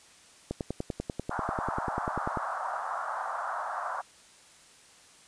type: click train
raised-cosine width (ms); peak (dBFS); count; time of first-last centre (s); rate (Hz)
2; -18; 20; 0.51-2.373; 10.2
type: band-pass noise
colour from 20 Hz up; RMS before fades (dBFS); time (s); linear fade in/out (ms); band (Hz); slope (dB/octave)
white; -34; 1.3-4.02; 20; 640 to 1400; 48
effects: white hiss -56 dBFS RMS until 5.27 s + resampled to 22050 Hz